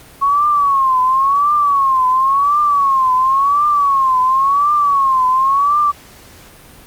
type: tone with vibrato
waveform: sine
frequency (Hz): 1100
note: C#6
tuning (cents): -14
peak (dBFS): -10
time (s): 0.21-5.92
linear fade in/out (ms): 20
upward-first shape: triangle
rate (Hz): 0.94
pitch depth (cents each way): 150
effects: pink hiss -41 dBFS RMS until 6.86 s + Opus 48 kbps